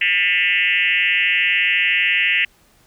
sine tone with frequency modulation, 2349 Hz, D7, in tune, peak -14 dBFS, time 0.01-2.45 s, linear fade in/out 5 ms, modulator 184 Hz, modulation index 2.9, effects pink hiss -55 dBFS RMS until 2.86 s

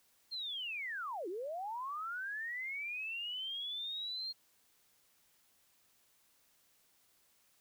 sine linear two-way sweep, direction down then up, 4249 to 329.6 to 4249 Hz, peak -38 dBFS, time 0.31-4.33 s, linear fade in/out 20 ms, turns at 1.28 s, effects white hiss -71 dBFS RMS until 7.6 s

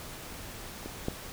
clicks, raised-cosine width 2 ms, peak -25 / -16 dBFS, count 2, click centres 0.86 / 1.084 s, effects pink hiss -43 dBFS RMS until 1.32 s

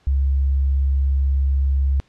sine tone, 68.2 Hz, C#2, 28 cents flat, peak -15 dBFS, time 0.07-2 s, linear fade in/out 0 ms, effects pink hiss -59 dBFS RMS until 2.08 s + low-pass 5000 Hz 12 dB/octave

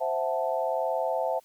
sine chord, F# half-diminished seventh, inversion second, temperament equal, 523.3 / 659.3 / 740 / 880 Hz, C5 / E5 / F#5 / A5, 0 / 0 / 0 / 0 cents, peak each -30 / -29 / -33 / -32 dBFS, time 0-1.4 s, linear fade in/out 20 ms, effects white hiss -62 dBFS RMS until 1.44 s

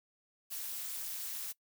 blue noise with amplitude modulation, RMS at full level -37 dBFS, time 0.5-1.53 s, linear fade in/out 20 ms, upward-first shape sine, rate 293 Hz, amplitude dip 80%, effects noise-tail reverb RT60 0.1 s tail -22 dB re dry

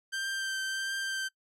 sawtooth tone with vibrato, 1568 Hz, G6, in tune, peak -28 dBFS, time 0.12-1.29 s, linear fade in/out 20 ms, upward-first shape triangle, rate 1.5 Hz, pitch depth 17 cents each way, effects noise-tail reverb RT60 0.1 s tail -24 dB re dry + low-pass 10000 Hz 12 dB/octave

